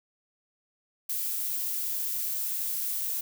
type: noise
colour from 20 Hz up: violet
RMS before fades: -31 dBFS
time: 1.09-3.21 s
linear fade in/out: 5 ms
effects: none